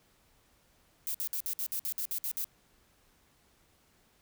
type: noise bursts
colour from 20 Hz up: violet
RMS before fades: -34 dBFS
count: 11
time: 1.07-2.444 s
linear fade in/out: 0 ms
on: 74 ms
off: 56 ms
effects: pink hiss -67 dBFS RMS until 4.21 s